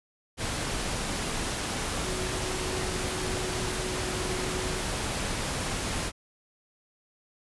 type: tone in noise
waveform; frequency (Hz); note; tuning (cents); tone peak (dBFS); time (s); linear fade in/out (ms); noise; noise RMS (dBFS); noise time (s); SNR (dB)
sine; 370; F#4; 0; -36; 2.01-4.83; 50; pink; -31; 0.37-6.12; -8
effects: resampled to 24000 Hz